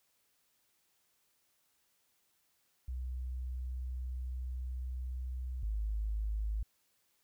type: tone pair in turn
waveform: sine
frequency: 63 / 52.98 Hz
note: B1 / G#1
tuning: +35 / +35 cents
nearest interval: minor third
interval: 300 cents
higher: first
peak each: -36 / -32 dBFS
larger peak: second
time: 2.88-5.63 / 5.63-6.63 s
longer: first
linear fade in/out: 5 ms
effects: white hiss -75 dBFS RMS until 7.23 s